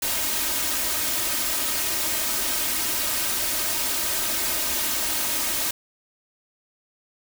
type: noise with comb filter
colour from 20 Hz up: white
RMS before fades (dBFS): -25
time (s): 0.02-5.71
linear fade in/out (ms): 5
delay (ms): 3.2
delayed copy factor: +0.65
effects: none